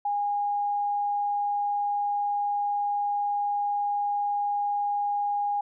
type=tone; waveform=sine; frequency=818 Hz; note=G#5; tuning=26 cents flat; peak=-24 dBFS; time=0.05-5.61 s; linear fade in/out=5 ms; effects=none